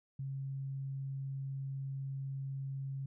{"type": "tone", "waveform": "sine", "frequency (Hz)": 136, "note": "C#3", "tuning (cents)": -33, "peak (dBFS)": -37, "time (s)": [0.19, 3.06], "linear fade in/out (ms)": 5, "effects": []}